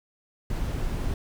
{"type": "noise", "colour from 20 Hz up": "brown", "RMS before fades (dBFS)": -28, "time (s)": [0.5, 1.14], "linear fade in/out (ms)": 2, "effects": []}